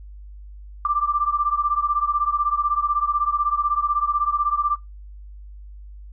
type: beating tone pair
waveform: sine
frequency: 1174.7 / 1190.7 Hz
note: D6 / D6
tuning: 0 / +23 cents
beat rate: 16 Hz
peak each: -21 / -22 dBFS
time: 0.85-4.76 s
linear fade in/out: 2 ms
effects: noise-tail reverb RT60 0.2 s tail -24 dB re dry + added 50 Hz sine -37 dBFS peak until 6.12 s